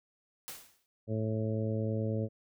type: noise with exponential decay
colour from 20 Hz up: white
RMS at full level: -40 dBFS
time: 0.48-0.86 s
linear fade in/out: 0 ms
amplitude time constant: 81 ms
type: harmonic tone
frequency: 109.6 Hz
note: A2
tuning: 6 cents flat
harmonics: 1 / 2 / 3 / 4 / 5 / 6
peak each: -32 / -36 / -41 / -39 / -39 / -49 dBFS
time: 1.07-2.29 s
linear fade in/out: 50 ms
effects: none